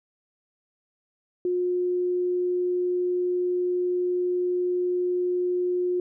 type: tone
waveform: sine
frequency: 358.8 Hz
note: F4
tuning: 47 cents sharp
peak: -22 dBFS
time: 1.45-6 s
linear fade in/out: 2 ms
effects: none